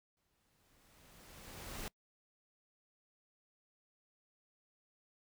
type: noise with exponential growth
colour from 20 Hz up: pink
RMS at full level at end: -43 dBFS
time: 0.17-1.88 s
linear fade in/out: 1 ms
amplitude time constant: 370 ms
effects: noise-tail reverb RT60 0.1 s tail -24 dB re dry